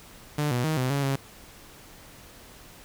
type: tone with pitch steps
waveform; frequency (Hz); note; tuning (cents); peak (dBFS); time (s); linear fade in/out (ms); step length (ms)
sawtooth; 148.6 / 122.6 / 157 / 128.2 / 140.5 / 136.6; D3 / B2 / D#3 / C3 / C#3 / C#3; +21 / -12 / +16 / -35 / +24 / -25; -20; 0.38-1.16; 5; 130
effects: pink hiss -49 dBFS RMS until 2.84 s